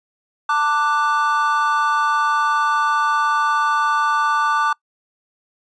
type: chord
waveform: triangle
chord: D major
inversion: second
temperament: equal with one note detuned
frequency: 891.8 / 1174.7 / 1480 Hz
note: A5 / D6 / F#6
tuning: +23 / 0 / 0 cents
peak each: -19 / -16 / -20 dBFS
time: 0.49-4.73 s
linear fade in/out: 5 ms
effects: noise-tail reverb RT60 0.1 s tail -24 dB re dry + resampled to 22050 Hz